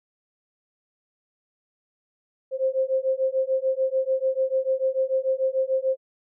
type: beating tone pair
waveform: sine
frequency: 523.3 / 530.1 Hz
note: C5 / C5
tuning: 0 / +23 cents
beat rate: 6.8 Hz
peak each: -24 dBFS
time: 2.51-5.97 s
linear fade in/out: 50 ms
effects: none